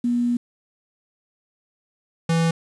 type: tone pair in turn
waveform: sine / square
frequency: 240.8 / 165.19 Hz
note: B3 / E3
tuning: -44 / +4 cents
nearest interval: perfect fifth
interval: 652 cents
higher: first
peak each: -18 dBFS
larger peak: neither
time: 0.04-0.37 / 2.29-2.51 s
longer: first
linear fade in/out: 5 ms
effects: resampled to 22050 Hz + 8-bit